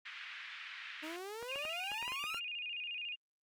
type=band-pass noise; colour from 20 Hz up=white; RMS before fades=-48 dBFS; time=0.05-1.17 s; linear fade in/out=10 ms; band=1500 to 2800 Hz; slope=24 dB/octave
type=exponential sweep; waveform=sawtooth; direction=up; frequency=300 to 1429 Hz; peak=-39 dBFS; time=1.02-2.4 s; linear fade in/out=20 ms
type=clicks; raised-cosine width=0.5 ms; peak=-32 dBFS; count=9; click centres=1.427 / 1.558 / 1.652 / 1.917 / 2.027 / 2.079 / 2.12 / 2.24 / 2.345 s
type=tone with vibrato; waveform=sine; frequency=2637 Hz; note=E7; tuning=in tune; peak=-39 dBFS; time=1.48-3.16 s; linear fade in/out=20 ms; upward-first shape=square; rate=14 Hz; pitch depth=110 cents each way
effects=Opus 48 kbps